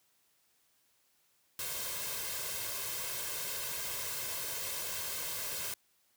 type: noise with comb filter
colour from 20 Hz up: white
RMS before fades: -38 dBFS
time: 1.59-5.74 s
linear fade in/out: 2 ms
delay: 1.9 ms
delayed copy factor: +0.65
effects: white hiss -72 dBFS RMS until 6.16 s + high-pass 60 Hz 12 dB/octave